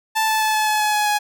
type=tone with pitch steps; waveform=sawtooth; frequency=880 / 873.4 / 866.9 / 860.4 / 854 / 847.6 / 841.2 / 834.9 Hz; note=A5 / A5 / A5 / A5 / G#5 / G#5 / G#5 / G#5; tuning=0 / -13 / -26 / -39 / +48 / +35 / +22 / +9 cents; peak=-13 dBFS; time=0.15-1.19 s; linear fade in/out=20 ms; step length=130 ms; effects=none